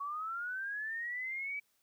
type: linear sweep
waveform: sine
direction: up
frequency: 1108.7 to 2304 Hz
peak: -36 dBFS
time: 0-1.6 s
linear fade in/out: 10 ms
effects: white hiss -75 dBFS RMS until 1.82 s